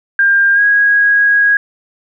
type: tone with pitch glide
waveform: sine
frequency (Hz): 1600 to 1648.8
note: G6 to G#6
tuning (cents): +35 to -13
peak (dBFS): -7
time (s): 0.19-1.57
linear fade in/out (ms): 2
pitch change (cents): +52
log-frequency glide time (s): 0.54-0.61
effects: none